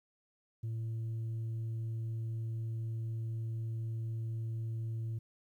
sine tone, 113 Hz, A2, 47 cents sharp, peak -32 dBFS, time 0.63-5.19 s, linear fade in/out 10 ms, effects tanh soft clip ceiling -34 dBFS + 12-bit

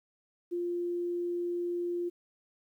sine tone, 349.2 Hz, F4, in tune, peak -30 dBFS, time 0.51-2.1 s, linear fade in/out 20 ms, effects 11-bit

